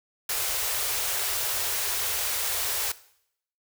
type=band-stop noise; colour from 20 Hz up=white; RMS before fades=-28 dBFS; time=0.29-2.92 s; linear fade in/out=5 ms; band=110 to 380 Hz; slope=48 dB/octave; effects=noise-tail reverb RT60 0.7 s tail -18 dB re dry